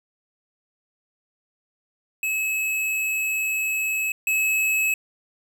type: tone pair in turn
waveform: square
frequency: 2582 / 2582 Hz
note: E7 / E7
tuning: -37 / -37 cents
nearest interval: unison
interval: 0 cents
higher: neither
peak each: -23 / -20 dBFS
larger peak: second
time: 2.23-4.12 / 4.27-4.94 s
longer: first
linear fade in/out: 2 ms
effects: none